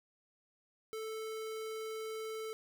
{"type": "tone", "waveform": "square", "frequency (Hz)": 439.8, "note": "A4", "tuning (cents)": -1, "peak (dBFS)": -40, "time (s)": [0.93, 2.53], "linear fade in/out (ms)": 0, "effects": []}